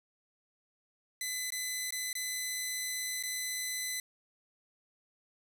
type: tone with dropouts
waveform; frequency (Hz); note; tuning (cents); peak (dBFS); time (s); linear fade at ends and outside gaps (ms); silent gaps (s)
10% pulse; 2013; B6; +33; -25; 1.21-4; 2; 1.504-1.521 / 1.907-1.923 / 2.13-2.152 / 3.227-3.235
effects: 10-bit